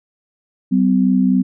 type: tone pair together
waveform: sine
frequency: 190.81 / 254.7 Hz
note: G3 / C4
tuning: -46 / -46 cents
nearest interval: perfect fourth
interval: 500 cents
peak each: -14 dBFS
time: 0.71-1.43 s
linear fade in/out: 20 ms
effects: none